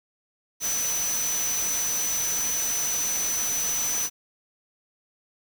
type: tone in noise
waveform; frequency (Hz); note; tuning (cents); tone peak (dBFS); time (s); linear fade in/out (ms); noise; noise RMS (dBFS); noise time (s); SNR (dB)
sine; 6000; F#8; +23; -25; 0.6-4.1; 50; white; -31; 0.6-4.1; +3
effects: none